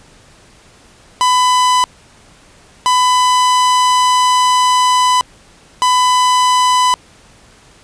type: tone bursts at uneven times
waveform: 45% pulse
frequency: 1000 Hz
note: B5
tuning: 21 cents sharp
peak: -9 dBFS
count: 3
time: 1.21-1.84 / 2.86-5.21 / 5.82-6.94 s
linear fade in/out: 0 ms
effects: pink hiss -45 dBFS RMS until 7.83 s + resampled to 22050 Hz